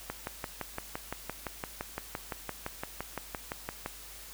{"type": "click train", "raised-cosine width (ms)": 0.5, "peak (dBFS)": -19, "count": 23, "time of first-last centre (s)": [0.1, 3.861], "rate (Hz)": 5.85, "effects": ["added 50 Hz sine -54 dBFS peak until 4.33 s", "white hiss -48 dBFS RMS until 4.33 s"]}